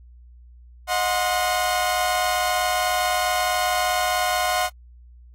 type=chord; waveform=sawtooth; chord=C diminished; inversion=first; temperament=equal with one note detuned; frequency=622.3 / 726.9 / 1046.5 Hz; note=Eb5 / Gb5 / C6; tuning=0 / -31 / 0 cents; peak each=-24 / -18 / -23 dBFS; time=0.87-4.7 s; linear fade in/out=50 ms; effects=added 60 Hz sine -44 dBFS peak until 5.34 s + AAC 48 kbps